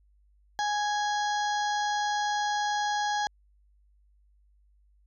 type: harmonic tone with a mistuned harmonic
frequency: 830.6 Hz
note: G#5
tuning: in tune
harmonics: 1 / 2 / 4 / 5 / 6 / 7 / 8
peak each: -27 / -33 / -39 / -41 / -43 / -44 / -45 dBFS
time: 0.59-3.27 s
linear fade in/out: 0 ms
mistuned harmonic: 8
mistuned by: -41 cents
effects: added 50 Hz sine -60 dBFS peak until 5.06 s